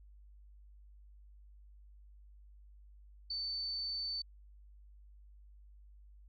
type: tone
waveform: sine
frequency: 4531 Hz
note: C#8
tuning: 37 cents sharp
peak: -36 dBFS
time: 3.3-4.22 s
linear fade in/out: 5 ms
effects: added 50 Hz sine -55 dBFS peak until 6.28 s